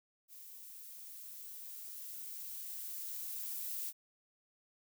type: noise with level ramp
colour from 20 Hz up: violet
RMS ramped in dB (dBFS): -53 to -40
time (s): 0.28-3.93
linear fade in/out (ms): 50
effects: none